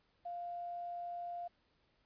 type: tone with quantisation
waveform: sine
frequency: 698.5 Hz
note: F5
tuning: in tune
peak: -40 dBFS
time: 0.25-1.48 s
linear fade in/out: 10 ms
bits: 11
effects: pink hiss -75 dBFS RMS until 2.05 s + resampled to 11025 Hz